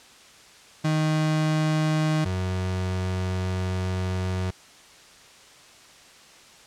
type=tone pair in turn; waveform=35% pulse; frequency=155.56 / 92.5 Hz; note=D#3 / F#2; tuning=0 / 0 cents; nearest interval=major sixth; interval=900 cents; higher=first; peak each=-19 / -23 dBFS; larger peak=first; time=0.84-2.25 / 2.25-4.51 s; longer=second; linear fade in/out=10 ms; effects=white hiss -50 dBFS RMS until 6.66 s + low-pass 7000 Hz 12 dB/octave